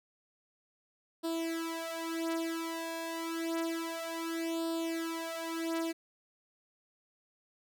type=tone with flanger; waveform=sawtooth; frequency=329.6 Hz; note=E4; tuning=in tune; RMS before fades=-36 dBFS; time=1.23-5.93 s; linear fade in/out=20 ms; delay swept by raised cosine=0.23 to 4.23 ms; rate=0.29 Hz; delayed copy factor=+0.9; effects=none